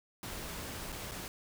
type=noise with dropouts; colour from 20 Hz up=pink; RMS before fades=-42 dBFS; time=0.23-1.28 s; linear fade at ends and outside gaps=1 ms; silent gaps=0.921-0.925 / 1.112-1.117 s; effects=none